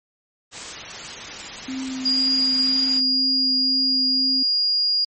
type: noise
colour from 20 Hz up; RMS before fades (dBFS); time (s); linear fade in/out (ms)
white; -33; 0.51-3.02; 50
type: tone with vibrato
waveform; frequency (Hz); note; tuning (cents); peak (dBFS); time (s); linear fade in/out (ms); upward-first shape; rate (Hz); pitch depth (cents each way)
sine; 261.2; C4; -3; -26; 1.68-4.43; 5; triangle; 2; 17
type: tone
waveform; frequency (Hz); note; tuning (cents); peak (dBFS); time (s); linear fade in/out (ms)
sine; 4848; D#8; -46; -17; 2.05-5.05; 10
effects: MP3 32 kbps